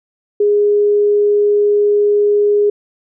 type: tone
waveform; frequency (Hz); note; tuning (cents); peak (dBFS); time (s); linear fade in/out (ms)
sine; 412.9; G#4; -10; -9; 0.4-2.7; 5
effects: none